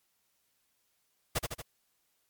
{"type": "noise with echo", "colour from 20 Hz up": "pink", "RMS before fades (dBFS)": -30, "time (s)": [1.35, 1.39], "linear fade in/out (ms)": 10, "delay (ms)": 77, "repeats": 3, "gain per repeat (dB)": -4, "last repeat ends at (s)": 1.621, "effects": ["white hiss -75 dBFS RMS until 2.29 s", "MP3 96 kbps"]}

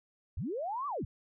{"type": "linear two-way sweep", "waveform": "sine", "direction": "up then down", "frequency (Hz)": [51, 1187, 51], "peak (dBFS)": -33, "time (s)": [0.37, 1.05], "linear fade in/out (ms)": 5, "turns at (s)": 0.87, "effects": []}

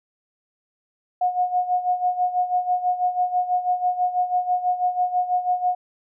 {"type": "tone with tremolo", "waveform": "sine", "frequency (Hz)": 724, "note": "F#5", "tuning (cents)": -38, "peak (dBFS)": -16, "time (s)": [1.21, 5.75], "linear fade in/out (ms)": 5, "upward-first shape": "sine", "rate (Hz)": 6.1, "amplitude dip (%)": 75, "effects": []}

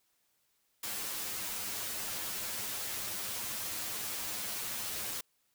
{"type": "noise with comb filter", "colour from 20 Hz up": "white", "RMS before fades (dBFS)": -38, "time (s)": [0.83, 5.21], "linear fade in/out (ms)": 5, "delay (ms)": 9.5, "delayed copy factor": 0.95, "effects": ["white hiss -75 dBFS RMS until 5.54 s"]}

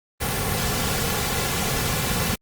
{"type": "noise with comb filter", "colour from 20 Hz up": "pink", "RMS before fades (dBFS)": -24, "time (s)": [0.2, 2.36], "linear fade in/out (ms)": 20, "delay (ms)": 3.2, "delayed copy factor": -0.6, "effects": ["Opus 32 kbps"]}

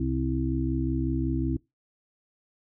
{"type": "harmonic tone", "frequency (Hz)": 65.41, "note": "C2", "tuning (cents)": 0, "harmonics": [1, 2, 4, 5], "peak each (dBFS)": [-30, -30, -30, -30], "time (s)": [0, 1.57], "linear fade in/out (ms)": 5, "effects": ["noise-tail reverb RT60 0.2 s tail -22 dB re dry"]}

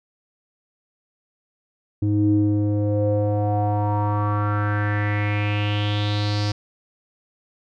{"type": "tone with low-pass filter sweep", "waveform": "square", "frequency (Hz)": 103.83, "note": "G#2", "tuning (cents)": 0, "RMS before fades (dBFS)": -21, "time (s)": [2.02, 6.52], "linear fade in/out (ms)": 5, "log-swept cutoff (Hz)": [260, 5000], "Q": 5.1, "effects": []}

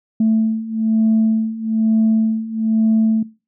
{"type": "beating tone pair", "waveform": "sine", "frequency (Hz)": [220.4, 221.5], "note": ["A3", "A3"], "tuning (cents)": [3, 12], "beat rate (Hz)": 1.1, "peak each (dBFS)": [-18, -15], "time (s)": [0.2, 3.23], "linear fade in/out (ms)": 5, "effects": ["noise-tail reverb RT60 0.3 s tail -19 dB re dry", "tanh soft clip ceiling -8 dBFS"]}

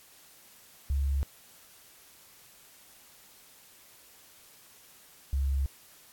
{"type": "tone pair in turn", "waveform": "sine", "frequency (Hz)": [69.3, 68.27], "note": ["C#2", "C#2"], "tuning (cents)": [0, -26], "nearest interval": "unison", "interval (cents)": 26, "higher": "first", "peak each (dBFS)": -25, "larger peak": "neither", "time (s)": [[0.9, 1.23], [5.33, 5.66]], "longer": "neither", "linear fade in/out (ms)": 0, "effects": ["white hiss -56 dBFS RMS until 6.12 s", "AAC 64 kbps"]}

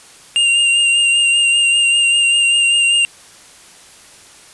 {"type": "tone with vibrato", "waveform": "square", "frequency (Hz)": 2794, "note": "F7", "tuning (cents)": 0, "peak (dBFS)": -11, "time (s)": [0.36, 3.05], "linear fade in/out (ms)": 0, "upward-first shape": "sine", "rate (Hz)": 5.1, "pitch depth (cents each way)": 22, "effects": ["white hiss -42 dBFS RMS until 4.53 s", "resampled to 24000 Hz"]}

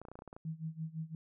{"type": "clicks", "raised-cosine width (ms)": 1, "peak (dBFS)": -34, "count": 10, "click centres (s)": [0.016, 0.052, 0.085, 0.116, 0.155, 0.19, 0.221, 0.277, 0.329, 0.365]}
{"type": "tone with tremolo", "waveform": "sine", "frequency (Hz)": 160, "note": "D#3", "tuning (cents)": 49, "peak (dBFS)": -35, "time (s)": [0.45, 1.15], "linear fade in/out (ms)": 2, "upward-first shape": "sine", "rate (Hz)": 5.9, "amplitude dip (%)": 90}
{"effects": []}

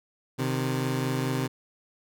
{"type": "tone pair together", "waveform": "20% pulse", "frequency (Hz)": [129.73, 154.4], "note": ["C3", "D#3"], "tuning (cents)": [-14, -13], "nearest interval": "minor third", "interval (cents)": 301, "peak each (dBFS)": [-22, -27], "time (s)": [0.38, 1.48], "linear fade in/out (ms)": 20, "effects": []}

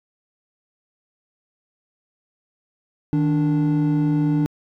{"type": "tone pair together", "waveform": "triangle", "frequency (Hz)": [155.56, 293.1], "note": ["D#3", "D4"], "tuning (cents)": [0, -3], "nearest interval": "major seventh", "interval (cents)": 1097, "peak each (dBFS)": -17, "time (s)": [3.13, 4.46], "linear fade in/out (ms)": 0, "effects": ["tanh soft clip ceiling -7 dBFS"]}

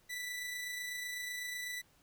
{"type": "tone with amplitude modulation", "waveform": "sawtooth", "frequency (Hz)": 1975.5, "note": "B6", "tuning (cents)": 0, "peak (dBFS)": -34, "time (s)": [0.09, 1.82], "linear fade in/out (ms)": 20, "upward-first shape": "sine", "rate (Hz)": 28, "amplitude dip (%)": 30, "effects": ["pink hiss -68 dBFS RMS until 2.02 s"]}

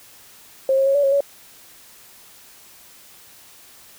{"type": "tone with pitch steps", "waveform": "sine", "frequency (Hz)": [534, 540, 548, 573, 547, 563], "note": ["C5", "C#5", "C#5", "D5", "C#5", "C#5"], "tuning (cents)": [35, -45, -20, -43, -23, 27], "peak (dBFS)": -14, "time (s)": [0.69, 1.206], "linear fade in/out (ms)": 2, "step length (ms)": 86, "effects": ["white hiss -47 dBFS RMS until 3.98 s"]}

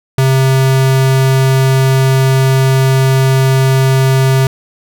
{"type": "tone", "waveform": "square", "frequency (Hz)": 132.8, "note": "C3", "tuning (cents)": 26, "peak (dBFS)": -8, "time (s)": [0.18, 4.47], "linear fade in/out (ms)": 2, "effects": []}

